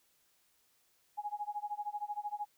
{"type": "tone with tremolo", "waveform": "sine", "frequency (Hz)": 831, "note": "G#5", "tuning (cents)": 1, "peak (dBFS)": -33, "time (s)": [1.17, 2.46], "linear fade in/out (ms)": 20, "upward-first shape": "sine", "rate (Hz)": 13, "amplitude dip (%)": 95, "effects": ["white hiss -72 dBFS RMS until 2.57 s"]}